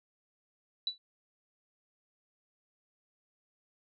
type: tone with exponential decay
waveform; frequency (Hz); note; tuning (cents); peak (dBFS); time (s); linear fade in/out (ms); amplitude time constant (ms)
sine; 3952; B7; 0; -26; 0.87-0.98; 2; 23
effects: none